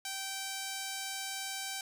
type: tone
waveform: 5% pulse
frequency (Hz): 777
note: G5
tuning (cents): -16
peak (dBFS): -25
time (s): 0.05-1.81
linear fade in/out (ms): 2
effects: none